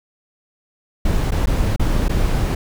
brown noise with dropouts, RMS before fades -17 dBFS, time 1.05-2.55 s, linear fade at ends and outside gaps 5 ms, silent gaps 1.308-1.318 / 1.459-1.47 / 1.762-1.795 / 2.083-2.093 s, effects none

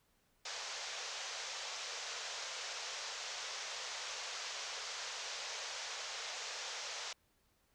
white band-pass noise, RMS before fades -44 dBFS, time 0.45-7.13 s, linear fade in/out 5 ms, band 450 to 6700 Hz, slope 48 dB/octave, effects pink hiss -75 dBFS RMS until 7.74 s

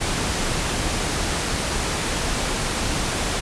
pink low-pass noise, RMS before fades -24 dBFS, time 0-3.41 s, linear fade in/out 20 ms, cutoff 10000 Hz, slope 48 dB/octave, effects none

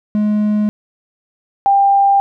triangle / sine tone pair in turn, 210.4 / 794.4 Hz, G#3 / G5, +23 / +23 cents, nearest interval octave + major seventh, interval 2300 cents, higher second, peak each -10 / -8 dBFS, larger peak second, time 0.15-0.69 / 1.66-2.2 s, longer neither, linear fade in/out 0 ms, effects none

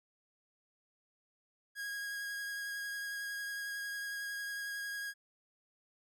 45% pulse tone with vibrato, 1642 Hz, G#6, 20 cents flat, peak -38 dBFS, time 1.75-5.14 s, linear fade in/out 50 ms, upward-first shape triangle, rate 11 Hz, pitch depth 16 cents each way, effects none

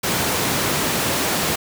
pink high-pass noise, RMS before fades -21 dBFS, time 0.03-1.56 s, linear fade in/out 10 ms, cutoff 130 Hz, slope 12 dB/octave, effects none

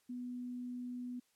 sine tone, 246.9 Hz, B3, in tune, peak -40 dBFS, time 0.09-1.2 s, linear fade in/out 10 ms, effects white hiss -75 dBFS RMS until 1.35 s + low-pass 12000 Hz 12 dB/octave

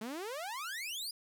sawtooth exponential sweep, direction up, 207.7 to 5020 Hz, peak -35 dBFS, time 0.01-1.11 s, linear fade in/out 5 ms, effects 11-bit

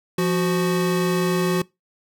square tone pair together, 173.65 / 368.7 Hz, F3 / F#4, -10 / -6 cents, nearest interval octave + minor second, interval 1304 cents, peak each -22 dBFS, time 0.18-1.62 s, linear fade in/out 5 ms, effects noise-tail reverb RT60 0.2 s tail -22 dB re dry

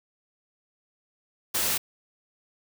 white noise, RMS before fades -26 dBFS, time 1.54-1.78 s, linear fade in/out 10 ms, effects none

